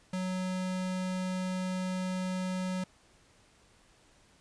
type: tone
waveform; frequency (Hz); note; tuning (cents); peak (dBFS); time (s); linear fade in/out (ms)
square; 185; F#3; 0; -32; 0.13-2.84; 5
effects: pink hiss -63 dBFS RMS until 4.4 s + resampled to 22050 Hz